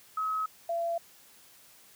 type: tone pair in turn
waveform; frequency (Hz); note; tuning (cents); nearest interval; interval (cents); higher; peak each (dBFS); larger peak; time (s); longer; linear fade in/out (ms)
sine; 1279 / 677.5; D#6 / E5; +47 / +47; major seventh; 1100; first; -28; neither; 0.17-0.46 / 0.69-0.98; neither; 5
effects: white hiss -57 dBFS RMS until 1.95 s + high-pass 60 Hz 12 dB/octave